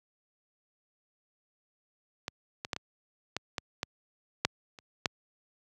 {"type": "clicks", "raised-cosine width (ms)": 0.2, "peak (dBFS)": [-16, -18, -13, -18, -14, -14, -13, -6, -30, -9], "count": 10, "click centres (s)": [2.281, 2.649, 2.732, 2.764, 3.366, 3.582, 3.831, 4.45, 4.788, 5.058], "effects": ["high-pass 80 Hz 12 dB/octave"]}